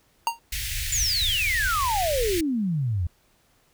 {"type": "tone with exponential decay", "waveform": "square", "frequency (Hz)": 927, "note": "A#5", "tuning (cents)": -10, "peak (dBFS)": -18, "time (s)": [0.27, 0.39], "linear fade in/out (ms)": 1, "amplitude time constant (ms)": 26}
{"type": "band-stop noise", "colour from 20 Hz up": "pink", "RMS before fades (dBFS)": -29, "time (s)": [0.52, 2.41], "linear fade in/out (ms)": 5, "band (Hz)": [110, 1800], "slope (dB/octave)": 48}
{"type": "exponential sweep", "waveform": "sine", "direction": "down", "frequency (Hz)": [7260, 80.6], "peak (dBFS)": -22, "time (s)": [0.92, 3.07], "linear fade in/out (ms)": 5}
{"effects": ["pink hiss -63 dBFS RMS until 3.73 s"]}